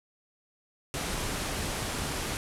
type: low-pass noise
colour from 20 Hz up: pink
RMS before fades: -33 dBFS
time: 0.94-2.37 s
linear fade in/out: 0 ms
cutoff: 12000 Hz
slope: 48 dB/octave
effects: none